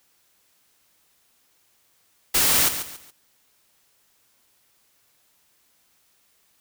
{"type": "noise with echo", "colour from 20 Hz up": "white", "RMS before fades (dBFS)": -19, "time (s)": [2.34, 2.69], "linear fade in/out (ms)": 10, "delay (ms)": 140, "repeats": 3, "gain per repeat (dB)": -10, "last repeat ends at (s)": 3.11, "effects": ["white hiss -64 dBFS RMS until 6.6 s"]}